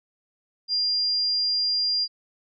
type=tone; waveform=sine; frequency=4800 Hz; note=D8; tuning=37 cents sharp; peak=-21 dBFS; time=0.68-2.08 s; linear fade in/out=50 ms; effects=none